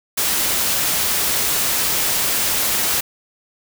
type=noise; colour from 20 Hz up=white; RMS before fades=-19 dBFS; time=0.17-3.01 s; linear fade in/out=10 ms; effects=none